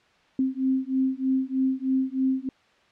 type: beating tone pair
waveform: sine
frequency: 261.6 / 264.8 Hz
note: C4 / C4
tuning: 0 / +21 cents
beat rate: 3.2 Hz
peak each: -25 dBFS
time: 0.39-2.49 s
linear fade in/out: 2 ms
effects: white hiss -60 dBFS RMS until 2.91 s + low-pass 3000 Hz 12 dB/octave